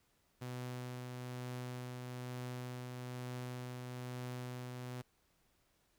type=tone with tremolo; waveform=sawtooth; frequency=124.9 Hz; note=B2; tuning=20 cents sharp; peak=-37 dBFS; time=0.41-5.02 s; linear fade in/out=10 ms; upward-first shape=triangle; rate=1.1 Hz; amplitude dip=30%; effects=pink hiss -75 dBFS RMS until 5.98 s